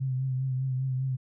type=tone with vibrato; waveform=sine; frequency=130.81 Hz; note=C3; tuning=in tune; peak=-26 dBFS; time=0-1.17 s; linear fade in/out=20 ms; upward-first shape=triangle; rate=5 Hz; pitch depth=45 cents each way; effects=none